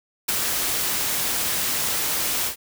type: noise with ADSR envelope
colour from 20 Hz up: white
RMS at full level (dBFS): -21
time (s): 0.28-2.56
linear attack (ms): 11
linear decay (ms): 23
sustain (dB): -3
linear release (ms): 100
effects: none